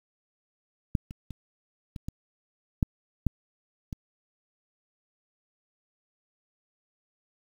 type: clicks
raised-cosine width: 5 ms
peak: -11 / -28 / -26 / -25 / -21 / -10 / -11 / -22 dBFS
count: 8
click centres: 0.952 / 1.109 / 1.307 / 1.962 / 2.085 / 2.828 / 3.267 / 3.928 s
effects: 8-bit